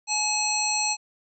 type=harmonic tone with a mistuned harmonic; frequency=847 Hz; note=G#5; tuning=34 cents sharp; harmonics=1 / 3 / 5 / 7 / 9; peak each=-29 / -29 / -29 / -29 / -29 dBFS; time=0.07-0.97 s; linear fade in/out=50 ms; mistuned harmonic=3; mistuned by=+16 cents; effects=none